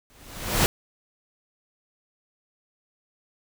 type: noise with exponential growth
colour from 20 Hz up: pink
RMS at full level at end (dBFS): -17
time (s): 0.1-0.66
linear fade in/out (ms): 0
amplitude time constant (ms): 120
effects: none

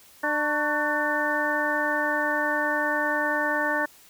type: harmonic tone with a mistuned harmonic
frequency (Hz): 298.3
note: D4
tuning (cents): +27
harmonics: 1 / 2 / 3 / 4 / 5 / 6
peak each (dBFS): -32 / -29 / -30 / -33 / -29 / -27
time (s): 0.23-3.86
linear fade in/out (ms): 10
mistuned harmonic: 4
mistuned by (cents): -100
effects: white hiss -53 dBFS RMS until 4.09 s

